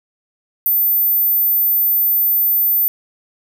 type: tone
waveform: sine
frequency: 14080 Hz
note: A9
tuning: in tune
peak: -12 dBFS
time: 0.66-2.88 s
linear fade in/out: 0 ms
effects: none